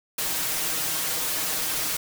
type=noise with comb filter; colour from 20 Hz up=white; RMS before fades=-27 dBFS; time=0.18-1.97 s; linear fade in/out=5 ms; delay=6.4 ms; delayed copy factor=+1; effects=none